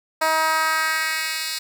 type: tone with high-pass filter sweep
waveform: 10% pulse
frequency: 317.4 Hz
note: D#4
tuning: 35 cents sharp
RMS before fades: -22 dBFS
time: 0.21-1.59 s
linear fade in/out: 10 ms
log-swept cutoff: 700 to 3600 Hz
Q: 1.5
effects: none